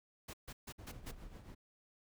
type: noise bursts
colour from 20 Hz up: pink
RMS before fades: -48 dBFS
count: 5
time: 0.28-1.115 s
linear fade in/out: 10 ms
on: 55 ms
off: 140 ms
type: noise with tremolo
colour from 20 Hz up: brown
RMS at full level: -48 dBFS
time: 0.78-1.55 s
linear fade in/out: 10 ms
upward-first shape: triangle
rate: 7.3 Hz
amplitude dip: 65%
effects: none